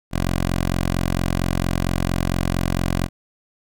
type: tone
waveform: 10% pulse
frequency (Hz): 44.38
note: F1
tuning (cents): +29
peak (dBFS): -11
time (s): 0.11-3.09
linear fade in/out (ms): 50
effects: none